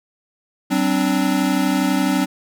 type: chord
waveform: square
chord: G suspended fourth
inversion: none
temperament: equal with one note detuned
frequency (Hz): 190.97 / 261.6 / 293.7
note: G3 / C4 / D4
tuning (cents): -45 / 0 / 0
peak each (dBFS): -22 / -21 / -21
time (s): 0.7-2.26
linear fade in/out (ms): 20
effects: none